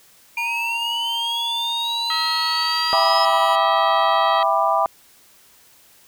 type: tone with pitch glide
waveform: square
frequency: 932 to 976.6 Hz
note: A#5 to B5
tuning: -1 to -20 cents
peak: -27 dBFS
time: 0.37-3.56 s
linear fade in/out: 10 ms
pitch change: +81 cents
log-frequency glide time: 2.02-3.37 s
type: linear sweep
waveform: sine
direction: up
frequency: 2396 to 5120 Hz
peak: -22 dBFS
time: 0.37-3.25 s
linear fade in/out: 2 ms
type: harmonic tone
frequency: 644 Hz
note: E5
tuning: 41 cents flat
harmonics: 2 / 3 / 4 / 5 / 6 / 7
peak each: -25 / -28 / -35 / -29 / -32 / -37 dBFS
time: 2.1-4.43 s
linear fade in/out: 2 ms
type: chord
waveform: sine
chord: E minor seventh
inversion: none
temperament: just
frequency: 659.3 / 791.1 / 988.9 / 1186.7 Hz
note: E5 / G5 / B5 / D6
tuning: 0 / +16 / +2 / +18 cents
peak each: -21 dBFS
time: 2.93-4.86 s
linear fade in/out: 0 ms
effects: white hiss -52 dBFS RMS until 6.07 s